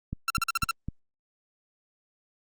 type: click train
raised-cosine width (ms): 5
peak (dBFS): -19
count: 4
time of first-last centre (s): 0.13-0.886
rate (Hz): 3.97
type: tone bursts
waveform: sawtooth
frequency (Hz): 1355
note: E6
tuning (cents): +47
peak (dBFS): -20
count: 7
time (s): 0.28-0.71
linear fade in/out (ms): 2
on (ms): 22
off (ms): 46
effects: Opus 48 kbps